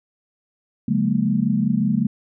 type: chord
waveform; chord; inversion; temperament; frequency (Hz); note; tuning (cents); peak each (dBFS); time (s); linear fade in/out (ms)
sine; Bb minor seventh; first; equal with one note detuned; 138.59 / 178.7 / 207.7 / 233.1; Db3 / F3 / Ab3 / Bb3; 0 / +40 / 0 / 0; -25 / -24 / -20 / -22; 0.88-2.07; 5
effects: none